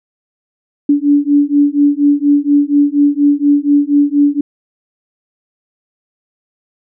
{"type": "beating tone pair", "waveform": "sine", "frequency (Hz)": [286.2, 290.4], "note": ["D4", "D4"], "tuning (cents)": [-45, -19], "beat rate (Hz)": 4.2, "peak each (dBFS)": -11, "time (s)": [0.89, 4.41], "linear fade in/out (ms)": 5, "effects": []}